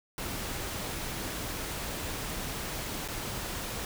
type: noise with dropouts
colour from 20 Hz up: pink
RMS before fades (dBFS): -36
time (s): 0.18-3.85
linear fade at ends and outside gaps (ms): 1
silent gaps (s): 3.078-3.085
effects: none